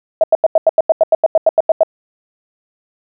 sine tone bursts, 642 Hz, E5, 46 cents flat, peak -5 dBFS, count 15, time 0.21-1.833 s, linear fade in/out 2 ms, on 27 ms, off 87 ms, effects none

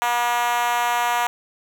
5% pulse tone with high-pass filter, 240 Hz, B3, 49 cents flat, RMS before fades -21 dBFS, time 0.02-1.27 s, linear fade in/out 0 ms, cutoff 830 Hz, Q 7.5, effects none

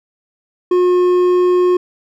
triangle tone with hard clipping, 359.9 Hz, F#4, 48 cents flat, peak -11 dBFS, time 0.71-1.77 s, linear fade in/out 5 ms, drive 9 dB, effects none

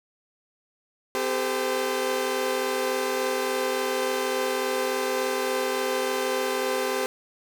sawtooth tone cluster, 255.7 / 397 / 440.5 / 514 Hz, C4 / G4 / A4 / C5, -40 / +22 / +2 / -31 cents, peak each -32 / -24 / -30 / -24 dBFS, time 1.15-7.06 s, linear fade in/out 0 ms, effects none

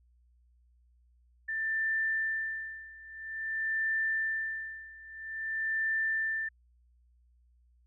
sine tone with tremolo, 1779 Hz, A6, 19 cents sharp, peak -27 dBFS, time 1.48-6.49 s, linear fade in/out 10 ms, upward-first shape sine, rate 0.5 Hz, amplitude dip 90%, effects added 60 Hz sine -62 dBFS peak until 7.86 s

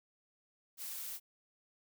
blue noise, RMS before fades -43 dBFS, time 0.77-1.2 s, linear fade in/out 50 ms, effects none

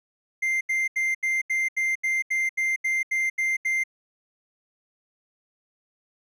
triangle tone bursts, 2093 Hz, C7, in tune, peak -20 dBFS, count 13, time 0.42-3.838 s, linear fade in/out 10 ms, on 190 ms, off 79 ms, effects none

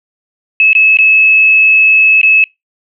sine tone with dropouts, 2592 Hz, E7, 30 cents flat, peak -4 dBFS, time 0.6-2.44 s, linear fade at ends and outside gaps 1 ms, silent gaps 0.731-0.751 / 0.971-0.987 / 2.214-2.231 s, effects noise-tail reverb RT60 0.2 s tail -25 dB re dry

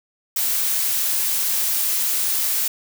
blue noise, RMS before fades -21 dBFS, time 0.36-2.68 s, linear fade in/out 5 ms, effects none

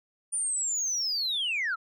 sine linear sweep, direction down, 9397 to 1277 Hz, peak -25 dBFS, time 0.32-1.76 s, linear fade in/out 20 ms, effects tanh soft clip ceiling -24 dBFS

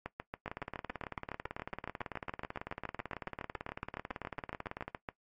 two click trains, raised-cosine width 0.5 ms, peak -23 / -24 dBFS, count 37 / 81, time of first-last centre 0.06-5.088 / 0.46-4.88 s, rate 7.16 / 18.1 Hz, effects noise-tail reverb RT60 0.1 s tail -17 dB re dry + AAC 48 kbps

